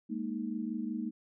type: chord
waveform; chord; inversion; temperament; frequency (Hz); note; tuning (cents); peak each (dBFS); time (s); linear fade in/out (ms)
sine; Ab suspended second; none; equal; 207.7 / 233.1 / 311.1; Ab3 / Bb3 / Eb4; 0 / 0 / 0; -38 / -36 / -39; 0.09-1.11; 20
effects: none